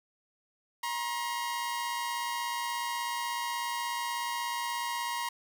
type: tone pair together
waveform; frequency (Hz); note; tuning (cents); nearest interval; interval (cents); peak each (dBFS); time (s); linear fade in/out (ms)
sawtooth; 951 / 1067.5; A#5 / C6; +34 / +34; major second; 200; -29 / -34; 0.83-5.29; 5
effects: 11-bit